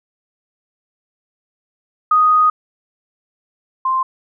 sine tone pair in turn, 1244.5 / 1046.5 Hz, D#6 / C6, 0 / 0 cents, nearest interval minor third, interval 300 cents, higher first, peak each -9 / -14 dBFS, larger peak first, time 2.11-2.5 / 3.85-4.03 s, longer first, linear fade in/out 5 ms, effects none

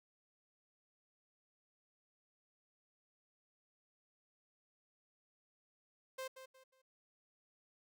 sawtooth tone with echo, 523.3 Hz, C5, in tune, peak -38 dBFS, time 6.18-6.28 s, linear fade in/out 10 ms, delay 180 ms, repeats 3, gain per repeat -10 dB, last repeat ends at 6.82 s, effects none

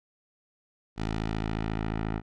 10% pulse tone with low-pass filter sweep, 54.2 Hz, A1, 25 cents flat, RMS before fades -31 dBFS, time 0.96-2.22 s, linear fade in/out 50 ms, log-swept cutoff 5300 to 1900 Hz, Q 0.84, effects none

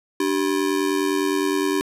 square ring-modulated tone, 340.1 Hz, F4, 46 cents flat, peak -17 dBFS, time 0.2-1.81 s, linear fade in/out 0 ms, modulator 44.9 Hz, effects resampled to 32000 Hz + 8-bit

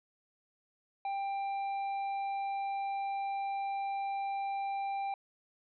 sine tone with tanh clipping, 790 Hz, G5, 13 cents sharp, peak -34 dBFS, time 1.05-5.14 s, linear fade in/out 2 ms, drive 7 dB, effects resampled to 11025 Hz

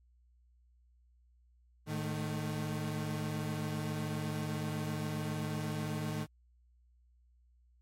35% pulse tone cluster, 107.3 / 154.4 / 222.4 Hz, A2 / D#3 / A3, -43 / -13 / +19 cents, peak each -39 / -35 / -39 dBFS, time 1.86-6.27 s, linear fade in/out 50 ms, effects added 60 Hz sine -63 dBFS peak until 7.81 s + MP3 64 kbps

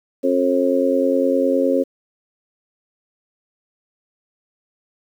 harmonic tone, 89.8 Hz, F2, 49 cents sharp, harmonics 3 / 4 / 5 / 6, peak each -19 / -24 / -22 / -18 dBFS, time 0.23-1.84 s, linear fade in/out 20 ms, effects 8-bit

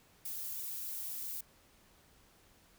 violet noise with flanger, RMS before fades -41 dBFS, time 0.25-1.41 s, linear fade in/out 5 ms, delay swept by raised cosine 1.5 to 3.3 ms, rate 2.9 Hz, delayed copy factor -0.9, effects pink hiss -65 dBFS RMS until 2.78 s

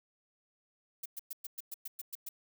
violet noise bursts, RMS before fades -41 dBFS, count 10, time 1.03-2.29 s, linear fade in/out 5 ms, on 27 ms, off 110 ms, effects none

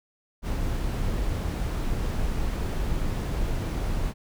brown noise, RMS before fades -27 dBFS, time 0.42-4.14 s, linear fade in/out 50 ms, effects none

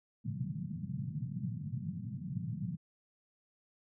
pink band-pass noise, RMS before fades -39 dBFS, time 0.24-2.77 s, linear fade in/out 20 ms, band 110 to 200 Hz, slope 48 dB/octave, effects none

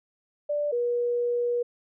sine tone pair in turn, 587.3 / 481.4 Hz, D5 / B4, 0 / -44 cents, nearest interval minor third, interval 344 cents, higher first, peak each -24 / -23 dBFS, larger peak second, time 0.49-0.72 / 0.72-1.63 s, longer second, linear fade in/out 10 ms, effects none

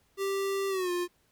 square tone with pitch glide, 392 to 353.3 Hz, G4 to F4, 0 to +20 cents, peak -29 dBFS, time 0.17-1.08 s, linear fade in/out 50 ms, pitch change -180 cents, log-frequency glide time 0.69-0.91 s, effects pink hiss -69 dBFS RMS until 1.31 s

